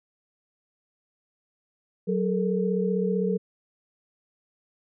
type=tone cluster; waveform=sine; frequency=187.2 / 426 / 461.6 Hz; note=F#3 / G#4 / A#4; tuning=+20 / +44 / -17 cents; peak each=-25 / -28 / -28 dBFS; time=2.07-3.38 s; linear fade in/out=20 ms; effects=none